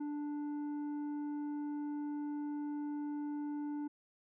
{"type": "tone with tanh clipping", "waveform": "triangle", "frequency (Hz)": 293.7, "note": "D4", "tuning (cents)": 0, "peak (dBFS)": -38, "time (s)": [0, 3.88], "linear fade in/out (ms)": 10, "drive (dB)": 11, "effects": []}